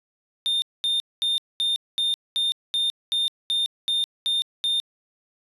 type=tone bursts; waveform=triangle; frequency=3627 Hz; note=A#7; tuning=48 cents flat; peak=-19 dBFS; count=12; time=0.46-4.8 s; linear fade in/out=0 ms; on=160 ms; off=220 ms; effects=resampled to 32000 Hz